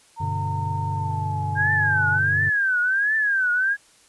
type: tone with pitch glide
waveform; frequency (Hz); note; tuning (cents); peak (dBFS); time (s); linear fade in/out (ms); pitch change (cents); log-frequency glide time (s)
sine; 915 to 848.8; A#5 to G#5; -32 to +38; -27; 0.16-2.2; 50; -130; 0.89-1.44
type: chord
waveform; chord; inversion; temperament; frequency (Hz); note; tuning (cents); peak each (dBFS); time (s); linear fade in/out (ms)
triangle; G major; none; equal; 98 / 123.47 / 146.83; G2 / B2 / D3; 0 / 0 / 0; -25 / -31 / -27; 0.2-2.5; 10
type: tone with vibrato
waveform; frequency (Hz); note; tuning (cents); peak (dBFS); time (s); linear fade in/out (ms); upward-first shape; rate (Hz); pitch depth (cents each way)
sine; 1598; G6; +33; -18; 1.55-3.77; 50; triangle; 1.4; 190
effects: white hiss -55 dBFS RMS until 4.08 s + resampled to 24000 Hz